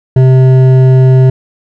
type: tone with hard clipping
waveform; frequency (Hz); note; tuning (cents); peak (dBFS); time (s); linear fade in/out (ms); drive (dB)
triangle; 130; C3; -11; -4; 0.16-1.3; 5; 13
effects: none